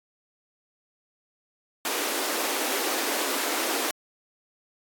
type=high-pass noise; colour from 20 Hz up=pink; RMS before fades=-28 dBFS; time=1.85-3.91 s; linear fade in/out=2 ms; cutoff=270 Hz; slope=48 dB/octave; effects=AAC 64 kbps